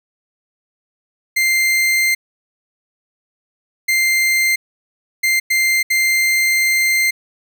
40% pulse tone bursts at uneven times, 2093 Hz, C7, in tune, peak -12 dBFS, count 5, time 1.36-2.15 / 3.88-4.56 / 5.23-5.4 / 5.5-5.83 / 5.9-7.11 s, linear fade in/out 10 ms, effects none

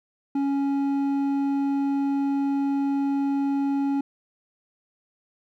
sine tone with hard clipping, 278 Hz, C#4, 5 cents sharp, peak -23 dBFS, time 0.35-4.01 s, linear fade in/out 5 ms, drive 6 dB, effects none

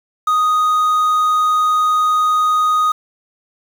triangle tone with quantisation, 1245 Hz, D#6, 1 cent sharp, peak -10 dBFS, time 0.27-2.92 s, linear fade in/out 5 ms, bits 6, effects none

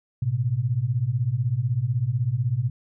sine beating tone pair, 111.4 / 127.4 Hz, A2 / C3, +22 / -46 cents, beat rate 16 Hz, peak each -25 / -23 dBFS, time 0.22-2.7 s, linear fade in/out 5 ms, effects none

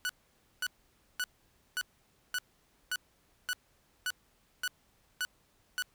sawtooth tone bursts, 1480 Hz, F#6, in tune, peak -27 dBFS, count 11, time 0.05-5.823 s, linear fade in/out 0 ms, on 43 ms, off 530 ms, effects pink hiss -69 dBFS RMS until 5.94 s

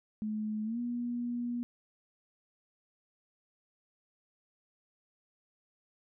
sine tone with pitch glide, 214.4 to 240.7 Hz, A3 to B3, -45 to -44 cents, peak -32 dBFS, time 0.22-1.63 s, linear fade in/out 0 ms, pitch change +201 cents, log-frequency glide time 0.64-0.79 s, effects none

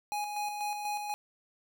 square tone with tremolo, 831 Hz, G#5, 1 cent sharp, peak -32 dBFS, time 0.12-1.14 s, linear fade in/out 0 ms, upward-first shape square, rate 4.1 Hz, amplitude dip 40%, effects none

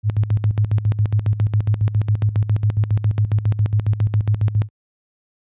sine tone with tremolo, 105.3 Hz, G#2, 24 cents sharp, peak -12 dBFS, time 0.03-4.69 s, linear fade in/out 50 ms, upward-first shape square, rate 7.3 Hz, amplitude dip 75%, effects high-pass 60 Hz 12 dB/octave + resampled to 8000 Hz

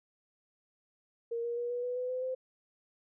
sine tone with pitch steps, 466.2 / 473 / 479.9 / 486.8 / 493.9 / 501.1 / 508.4 / 515.8 Hz, A#4 / A#4 / B4 / B4 / B4 / B4 / C5 / C5, 0 / +25 / -50 / -25 / 0 / +25 / -50 / -25 cents, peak -32 dBFS, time 1.31-2.35 s, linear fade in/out 10 ms, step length 130 ms, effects none

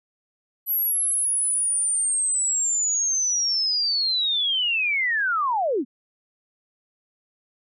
sine linear sweep, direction down, 11840 to 217.4 Hz, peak -20 dBFS, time 0.66-5.85 s, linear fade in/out 50 ms, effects none

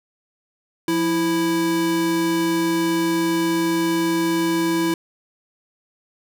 square tone pair together, 174.61 / 329.6 Hz, F3 / E4, 0 / 0 cents, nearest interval major seventh, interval 1100 cents, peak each -29 / -19 dBFS, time 0.88-4.94 s, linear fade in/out 2 ms, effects none

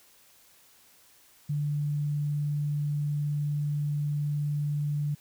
sine tone, 146.83 Hz, D3, in tune, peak -26 dBFS, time 1.49-5.15 s, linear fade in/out 10 ms, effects white hiss -59 dBFS RMS until 5.2 s

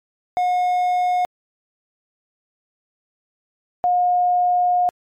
triangle / sine tone pair in turn, 722 / 716.6 Hz, F#5 / F5, -43 / +44 cents, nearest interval unison, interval 13 cents, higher first, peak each -14 dBFS, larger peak neither, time 0.37-1.25 / 3.84-4.89 s, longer second, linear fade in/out 0 ms, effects MP3 96 kbps

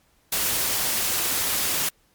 white noise, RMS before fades -24 dBFS, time 0.32-1.89 s, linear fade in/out 5 ms, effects pink hiss -63 dBFS RMS until 2.14 s + MP3 96 kbps

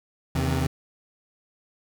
25% pulse tone cluster, 80.8 / 131.8 / 154.5 Hz, E2 / C3 / D#3, -34 / +13 / -12 cents, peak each -22 / -22 / -30 dBFS, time 0.35-0.67 s, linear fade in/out 5 ms, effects none

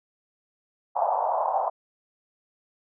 pink band-pass noise, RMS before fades -25 dBFS, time 0.95-1.7 s, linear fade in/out 20 ms, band 640 to 960 Hz, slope 48 dB/octave, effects none

